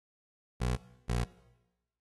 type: tone pair in turn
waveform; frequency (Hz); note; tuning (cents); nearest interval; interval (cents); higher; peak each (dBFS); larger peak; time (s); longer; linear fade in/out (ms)
20% pulse; 61.3 / 59.59; B1 / A#1; -12 / +39; unison; 49; first; -24; neither; 0.6-0.77 / 1.08-1.25; neither; 20
effects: noise-tail reverb RT60 1.0 s tail -19 dB re dry + AAC 32 kbps